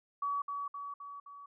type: tone with echo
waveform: sine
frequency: 1136 Hz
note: C#6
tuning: 42 cents sharp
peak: -31 dBFS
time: 0.22-0.42 s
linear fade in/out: 5 ms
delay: 260 ms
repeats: 4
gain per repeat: -4 dB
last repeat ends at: 1.46 s
effects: none